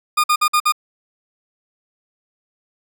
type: tone bursts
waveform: 40% pulse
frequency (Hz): 1218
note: D#6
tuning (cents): -37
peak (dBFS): -12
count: 5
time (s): 0.17-0.723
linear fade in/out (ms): 10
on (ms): 69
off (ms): 52
effects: none